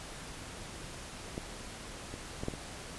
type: clicks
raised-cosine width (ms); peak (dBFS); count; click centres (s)
2; -23 / -28 / -23 / -19 / -27; 5; 1.379 / 2.14 / 2.435 / 2.484 / 2.538
effects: pink hiss -45 dBFS RMS until 2.98 s + resampled to 24000 Hz